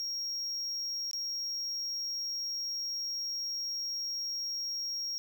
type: tone with dropouts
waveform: triangle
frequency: 5588 Hz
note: F8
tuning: in tune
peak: -32 dBFS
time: 0-5.18 s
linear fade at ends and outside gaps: 0 ms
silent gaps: 1.112-1.132 s
effects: none